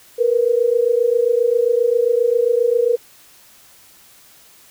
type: tone pair together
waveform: sine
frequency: 462.5 / 490 Hz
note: A#4 / B4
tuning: -14 / -14 cents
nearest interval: minor second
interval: 100 cents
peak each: -16 dBFS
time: 0.18-2.97 s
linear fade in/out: 20 ms
effects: white hiss -48 dBFS RMS until 4.7 s